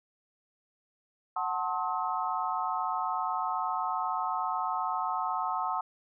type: chord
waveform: sine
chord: F# diminished seventh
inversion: none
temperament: just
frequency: 740 / 888 / 1065.6 / 1278.7 Hz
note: F#5 / A5 / C6 / Eb6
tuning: 0 / +16 / +31 / +47 cents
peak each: -34 dBFS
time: 1.36-5.81 s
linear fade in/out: 5 ms
effects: none